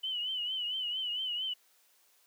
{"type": "tone with vibrato", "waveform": "sine", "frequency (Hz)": 2987, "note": "F#7", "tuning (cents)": 16, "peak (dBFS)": -32, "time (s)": [0.03, 1.54], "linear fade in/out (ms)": 10, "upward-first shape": "triangle", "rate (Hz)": 4.4, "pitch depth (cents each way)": 89, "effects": ["white hiss -67 dBFS RMS until 2.26 s", "high-pass 400 Hz 12 dB/octave"]}